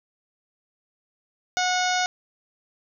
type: harmonic tone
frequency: 730 Hz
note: F#5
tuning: 24 cents flat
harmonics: 1 / 2 / 3 / 4 / 5 / 6 / 7 / 8 / 9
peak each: -24 / -27 / -31 / -35 / -32 / -36 / -33 / -35 / -34 dBFS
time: 1.57-2.06 s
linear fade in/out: 0 ms
effects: none